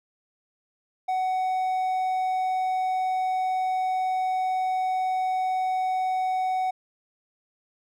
triangle tone, 747 Hz, F#5, 16 cents sharp, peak -21 dBFS, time 1.08-6.71 s, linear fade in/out 10 ms, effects none

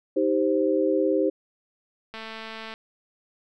sine chord, C minor, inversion first, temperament just, 314 / 392.4 / 523.3 Hz, Eb4 / G4 / C5, +16 / +2 / 0 cents, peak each -24 dBFS, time 0.16-1.3 s, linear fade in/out 10 ms
click train, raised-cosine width 0.3 ms, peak -22 dBFS, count 134, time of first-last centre 2.14-2.739 s, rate 222 Hz
effects none

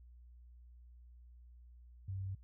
sine tone, 96 Hz, G2, 36 cents flat, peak -38 dBFS, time 2.08-2.35 s, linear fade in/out 5 ms, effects added 60 Hz sine -55 dBFS peak until 2.43 s

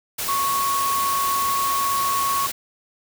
sine tone in noise, 1106 Hz, C#6, 4 cents flat, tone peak -20 dBFS, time 0.28-2.47 s, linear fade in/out 10 ms, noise white, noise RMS -27 dBFS, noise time 0.18-2.52 s, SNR +4 dB, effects none

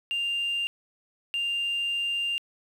sine tone pair in turn, 2794 / 2794 Hz, F7 / F7, 0 / 0 cents, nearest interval unison, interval 0 cents, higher neither, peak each -24 dBFS, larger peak neither, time 0.11-0.67 / 1.34-2.38 s, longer second, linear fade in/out 0 ms, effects tanh soft clip ceiling -23 dBFS + 9-bit

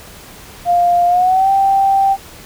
sine tone with pitch glide, 701 to 782.3 Hz, F5 to G5, +6 to -4 cents, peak -9 dBFS, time 0.65-2.17 s, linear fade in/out 50 ms, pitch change +190 cents, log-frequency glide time 1.07-1.5 s, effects pink hiss -37 dBFS RMS until 2.45 s

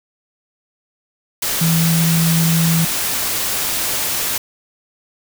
sine tone in noise, 164.81 Hz, E3, in tune, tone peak -13 dBFS, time 1.61-2.85 s, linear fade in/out 5 ms, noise white, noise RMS -20 dBFS, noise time 1.42-4.38 s, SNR +4 dB, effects none

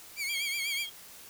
sawtooth tone with vibrato, 2264 Hz, C#7, 36 cents sharp, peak -28 dBFS, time 0.16-0.87 s, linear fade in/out 50 ms, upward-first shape triangle, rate 8.1 Hz, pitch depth 100 cents each way
sine tone with tremolo, 3244 Hz, G#7, 41 cents flat, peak -35 dBFS, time 0.29-0.9 s, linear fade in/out 10 ms, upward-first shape sine, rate 2.7 Hz, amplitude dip 45%
effects white hiss -50 dBFS RMS until 1.29 s

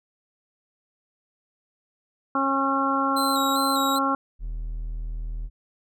harmonic tone, 272.3 Hz, C#4, 31 cents flat, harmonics 1 / 2 / 3 / 4 / 5, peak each -26 / -31 / -29 / -25 / -26 dBFS, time 2.35-4.15 s, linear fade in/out 2 ms
sawtooth tone with vibrato, 3955 Hz, B7, 2 cents sharp, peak -25 dBFS, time 3.16-3.99 s, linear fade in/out 10 ms, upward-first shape square, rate 2.5 Hz, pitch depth 54 cents each way
triangle tone, 40 Hz, D#1, 49 cents sharp, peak -26 dBFS, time 4.39-5.5 s, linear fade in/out 50 ms
effects none

